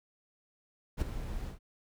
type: noise with ADSR envelope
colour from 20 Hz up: brown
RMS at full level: -27 dBFS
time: 0.97-1.59 s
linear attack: 45 ms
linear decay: 11 ms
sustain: -11 dB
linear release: 120 ms
effects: none